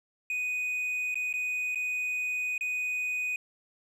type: tone with dropouts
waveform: triangle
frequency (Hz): 2489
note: D#7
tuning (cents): 0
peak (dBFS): -27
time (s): 0.3-3.36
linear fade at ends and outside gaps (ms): 2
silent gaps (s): 1.144-1.155 / 1.328-1.338 / 1.748-1.756 / 2.579-2.609
effects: resampled to 32000 Hz